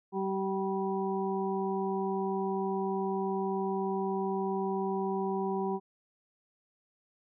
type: harmonic tone with a mistuned harmonic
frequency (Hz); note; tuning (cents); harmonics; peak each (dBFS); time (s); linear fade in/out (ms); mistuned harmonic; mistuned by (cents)
192.6; G3; -30; 1 / 2 / 4 / 5; -34 / -32 / -37 / -38; 0.12-5.8; 50; 5; +19
effects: none